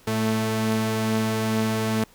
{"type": "tone pair together", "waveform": "sawtooth", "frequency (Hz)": [111.15, 220], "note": ["A2", "A3"], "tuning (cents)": [18, 0], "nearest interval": "octave", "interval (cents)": 1182, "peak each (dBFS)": [-23, -19], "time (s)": [0.07, 2.04], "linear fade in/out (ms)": 5, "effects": ["pink hiss -54 dBFS RMS until 2.14 s"]}